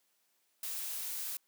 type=noise; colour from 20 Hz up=blue; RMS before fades=-39 dBFS; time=0.63-1.37 s; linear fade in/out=2 ms; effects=white hiss -75 dBFS RMS until 1.47 s + high-pass 200 Hz 12 dB/octave